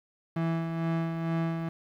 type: tone with tremolo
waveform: 35% pulse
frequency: 164.81 Hz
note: E3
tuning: in tune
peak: -24 dBFS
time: 0.36-1.69 s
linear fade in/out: 5 ms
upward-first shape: sine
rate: 2.2 Hz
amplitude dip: 45%
effects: low-pass 2000 Hz 12 dB/octave + 10-bit